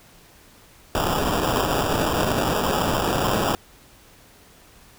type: noise with sample-and-hold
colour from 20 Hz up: white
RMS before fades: -22 dBFS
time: 0.95-3.55 s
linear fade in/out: 0 ms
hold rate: 2100 Hz
effects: pink hiss -51 dBFS RMS until 4.98 s